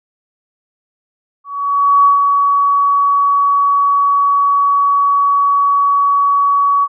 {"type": "tone with ADSR envelope", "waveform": "sine", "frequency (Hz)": 1130, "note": "C#6", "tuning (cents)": 33, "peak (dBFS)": -5, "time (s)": [1.44, 6.88], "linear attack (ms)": 610, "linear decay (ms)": 130, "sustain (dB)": -4, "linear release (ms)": 48, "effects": []}